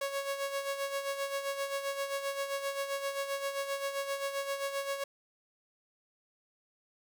sawtooth tone with tremolo, 554 Hz, C#5, 1 cent flat, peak -27 dBFS, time 0.01-5.04 s, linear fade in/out 5 ms, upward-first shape sine, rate 7.6 Hz, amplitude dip 60%, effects none

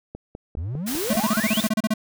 click train, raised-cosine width 2 ms, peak -21 dBFS, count 6, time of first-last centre 0.15-1.154 s, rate 4.98 Hz
triangle exponential sweep, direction up, 70.3 to 3681 Hz, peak -24 dBFS, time 0.57-1.61 s, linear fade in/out 0 ms
white noise, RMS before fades -30 dBFS, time 0.86-1.69 s, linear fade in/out 20 ms
square tone bursts, 217.2 Hz, A3, 22 cents flat, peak -19 dBFS, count 13, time 1.1-1.939 s, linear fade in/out 5 ms, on 35 ms, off 32 ms
effects none

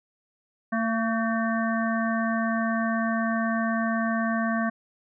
harmonic tone with a mistuned harmonic, 226 Hz, A3, 47 cents sharp, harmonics 1 / 3 / 5 / 7 / 8, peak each -25 / -30 / -32 / -33 / -34 dBFS, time 0.72-4.7 s, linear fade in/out 10 ms, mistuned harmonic 7, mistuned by -37 cents, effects none

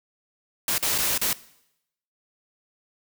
white noise with dropouts, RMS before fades -24 dBFS, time 0.68-1.33 s, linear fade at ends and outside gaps 2 ms, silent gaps 0.781-0.826 / 0.98-0.984 / 1.178-1.214 s, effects noise-tail reverb RT60 0.8 s tail -19 dB re dry

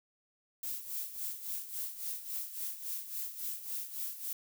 violet noise with tremolo, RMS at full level -37 dBFS, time 0.63-4.33 s, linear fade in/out 2 ms, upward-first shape sine, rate 3.6 Hz, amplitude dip 70%, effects none

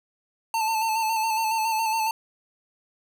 square tone with vibrato, 887 Hz, A5, 14 cents sharp, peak -23 dBFS, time 0.54-2.11 s, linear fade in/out 2 ms, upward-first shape square, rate 7.2 Hz, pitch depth 32 cents each way, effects none

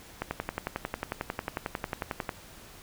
click train, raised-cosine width 0.5 ms, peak -15 dBFS, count 24, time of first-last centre 0.22-2.292 s, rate 11.1 Hz, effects pink hiss -50 dBFS RMS until 2.82 s

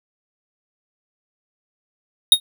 square tone with exponential decay, 3729 Hz, A#7, in tune, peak -3 dBFS, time 2.32-2.4 s, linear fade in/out 2 ms, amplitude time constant 16 ms, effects none

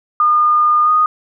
sine tone with pitch glide, 1216 to 1238 Hz, D#6 to D#6, -40 to -9 cents, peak -9 dBFS, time 0.2-1.06 s, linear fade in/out 2 ms, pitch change +31 cents, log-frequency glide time 0.84-0.9 s, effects none

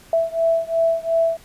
sine beating tone pair, 659.3 / 662.1 Hz, E5 / E5, 0 / +7 cents, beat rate 2.8 Hz, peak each -19 / -20 dBFS, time 0.13-1.37 s, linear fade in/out 2 ms, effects pink hiss -48 dBFS RMS until 1.44 s + resampled to 32000 Hz

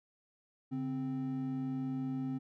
triangle tone pair together, 140.92 / 261.6 Hz, C#3 / C4, +29 / 0 cents, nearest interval major seventh, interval 1071 cents, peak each -38 / -33 dBFS, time 0.71-2.39 s, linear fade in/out 20 ms, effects none

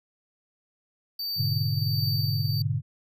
square tone with tremolo, 4608 Hz, D8, 34 cents flat, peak -28 dBFS, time 1.19-2.62 s, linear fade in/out 5 ms, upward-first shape triangle, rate 1.4 Hz, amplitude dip 50%
sine chord, G# diminished, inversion none, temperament equal with one note detuned, 103.83 / 123.04 / 146.83 Hz, G#2 / B2 / D3, 0 / -6 / 0 cents, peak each -28 / -29 / -28 dBFS, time 1.36-2.82 s, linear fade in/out 50 ms
effects none

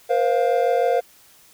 triangle chord, Bb suspended second, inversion none, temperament equal with one note detuned, 476.8 / 523.3 / 698.5 Hz, Bb4 / C5 / F5, +39 / 0 / 0 cents, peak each -19 dBFS, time 0.09-1.01 s, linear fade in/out 20 ms, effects white hiss -52 dBFS RMS until 1.53 s

